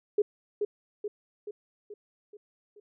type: tone with echo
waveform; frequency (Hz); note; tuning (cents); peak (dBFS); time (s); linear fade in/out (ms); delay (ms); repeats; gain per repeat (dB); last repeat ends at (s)
sine; 415.3; G#4; 0; -20; 0.18-0.22; 5; 430; 6; -5; 2.8
effects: none